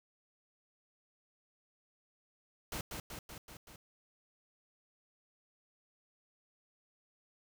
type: noise with echo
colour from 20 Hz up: pink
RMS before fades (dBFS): -40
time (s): 2.72-2.81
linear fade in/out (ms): 2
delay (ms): 190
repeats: 5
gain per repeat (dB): -3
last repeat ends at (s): 3.76
effects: none